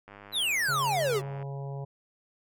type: click train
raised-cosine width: 0.5 ms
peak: -32 dBFS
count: 137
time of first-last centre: 0.08-1.427 s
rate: 101 Hz
type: exponential sweep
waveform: square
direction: down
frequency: 4099 to 362.2 Hz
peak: -26 dBFS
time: 0.32-1.22 s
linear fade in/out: 50 ms
type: harmonic tone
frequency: 138.59 Hz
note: C#3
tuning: in tune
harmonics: 1 / 3 / 4 / 5 / 6 / 7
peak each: -34 / -44 / -46 / -48 / -50 / -51 dBFS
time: 0.68-1.85 s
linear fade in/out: 10 ms
effects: none